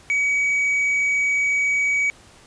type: tone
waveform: triangle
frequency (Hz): 2267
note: C#7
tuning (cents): +38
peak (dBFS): -16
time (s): 0.1-2.1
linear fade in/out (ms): 0
effects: pink hiss -49 dBFS RMS until 2.46 s + resampled to 22050 Hz